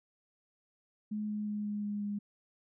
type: tone with pitch steps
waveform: sine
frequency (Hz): 211.5 / 210.2 / 208.8 / 207.5 / 206.2 / 204.9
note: G#3 / G#3 / G#3 / G#3 / G#3 / G#3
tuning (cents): +32 / +21 / +10 / -1 / -12 / -23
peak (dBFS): -33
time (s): 1.11-2.19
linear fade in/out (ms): 10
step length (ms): 180
effects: none